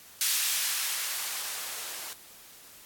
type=noise with band-pass filter sweep; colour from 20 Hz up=violet; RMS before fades=-32 dBFS; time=0.21-2.13 s; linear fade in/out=0 ms; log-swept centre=2200 to 410 Hz; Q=0.7; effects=white hiss -51 dBFS RMS until 2.85 s + AAC 64 kbps